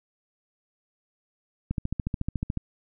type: click train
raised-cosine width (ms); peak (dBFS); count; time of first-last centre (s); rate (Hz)
5; -15; 13; 1.71-2.573; 13.9
effects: none